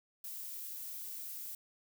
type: noise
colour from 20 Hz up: violet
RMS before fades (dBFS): -44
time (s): 0.24-1.55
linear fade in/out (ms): 2
effects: none